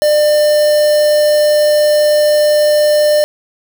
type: tone with quantisation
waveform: triangle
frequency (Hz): 599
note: D5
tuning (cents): +34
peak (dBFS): -6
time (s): 0.02-3.24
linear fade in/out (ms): 0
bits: 3
effects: none